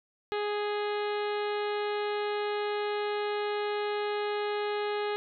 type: harmonic tone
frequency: 415.3 Hz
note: G#4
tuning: in tune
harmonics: 1 / 2 / 3 / 4 / 5 / 6 / 7 / 8 / 9 / 10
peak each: -30 / -36 / -40 / -42 / -44 / -46 / -47 / -48 / -49 / -50 dBFS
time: 0.32-5.16 s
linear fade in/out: 0 ms
effects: none